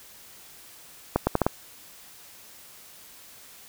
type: accelerating click train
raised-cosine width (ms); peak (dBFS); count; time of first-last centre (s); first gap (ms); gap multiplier
1; -6; 5; 1.16-1.465; 110; 0.76
effects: white hiss -49 dBFS RMS until 3.68 s